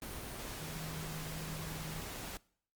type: tone in noise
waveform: sine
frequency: 157.8 Hz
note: D#3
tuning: 25 cents sharp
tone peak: -43 dBFS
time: 0.61-2 s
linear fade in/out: 0 ms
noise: pink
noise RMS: -44 dBFS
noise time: 0.02-2.37 s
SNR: -2 dB
effects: noise-tail reverb RT60 0.6 s tail -23 dB re dry + Opus 32 kbps